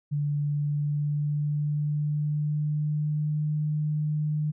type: tone with pitch glide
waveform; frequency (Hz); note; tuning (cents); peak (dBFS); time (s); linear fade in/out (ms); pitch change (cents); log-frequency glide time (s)
sine; 146 to 151.41; D3 to D#3; -10 to -47; -24; 0.11-4.52; 20; +63; 0.4-3.53
effects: none